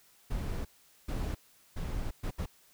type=noise bursts at uneven times; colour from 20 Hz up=brown; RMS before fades=-34 dBFS; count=5; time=0.3-0.65 / 1.08-1.35 / 1.76-2.11 / 2.23-2.31 / 2.38-2.46 s; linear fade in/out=10 ms; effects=white hiss -63 dBFS RMS until 2.73 s